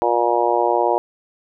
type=harmonic tone; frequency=119 Hz; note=A#2; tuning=36 cents sharp; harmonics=3 / 4 / 5 / 6 / 7 / 8; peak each=-22 / -22 / -22 / -22 / -22 / -22 dBFS; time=0.02-0.98 s; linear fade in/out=0 ms; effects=none